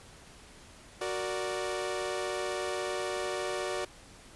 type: chord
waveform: sawtooth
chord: Gb augmented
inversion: none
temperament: equal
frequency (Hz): 370 / 466.2 / 587.3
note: Gb4 / Bb4 / D5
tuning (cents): 0 / 0 / 0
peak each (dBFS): -31 / -35 / -32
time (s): 1.01-3.85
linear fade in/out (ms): 5
effects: pink hiss -53 dBFS RMS until 4.35 s + resampled to 24000 Hz